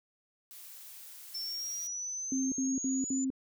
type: noise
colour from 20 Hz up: blue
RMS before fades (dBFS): -49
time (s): 0.51-1.87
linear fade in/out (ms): 0
type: linear sweep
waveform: sine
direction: up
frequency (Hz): 5350 to 7050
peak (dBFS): -35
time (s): 1.34-3.25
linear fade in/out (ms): 10
type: tone bursts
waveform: sine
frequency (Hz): 264.1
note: C4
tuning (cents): +16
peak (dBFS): -29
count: 4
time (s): 2.32-3.303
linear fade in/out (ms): 2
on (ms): 200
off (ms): 61
effects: none